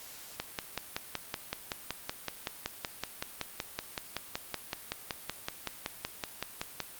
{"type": "click train", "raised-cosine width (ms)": 0.2, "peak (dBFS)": -15, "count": 35, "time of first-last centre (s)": [0.4, 6.803], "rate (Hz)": 5.31, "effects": ["white hiss -48 dBFS RMS until 6.99 s", "Opus 48 kbps"]}